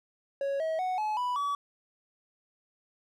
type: tone with pitch steps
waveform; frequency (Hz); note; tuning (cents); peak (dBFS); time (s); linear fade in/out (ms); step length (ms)
triangle; 554.4 / 640.5 / 740 / 855 / 987.8 / 1141.3; C#5 / E5 / F#5 / A5 / B5 / D6; 0 / -50 / 0 / -50 / 0 / -50; -26; 0.41-1.55; 2; 190
effects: none